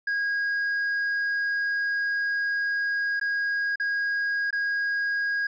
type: tone with dropouts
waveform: triangle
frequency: 1639 Hz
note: G#6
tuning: 23 cents flat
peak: -22 dBFS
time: 0.07-5.47 s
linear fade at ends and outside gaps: 5 ms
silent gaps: 3.198-3.212 / 3.758-3.798 / 4.507-4.527 s
effects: resampled to 16000 Hz